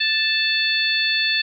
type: harmonic tone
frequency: 880 Hz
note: A5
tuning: in tune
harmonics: 2 / 3 / 4 / 5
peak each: -23 / -23 / -23 / -23 dBFS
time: 0-1.42 s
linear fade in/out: 10 ms
effects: none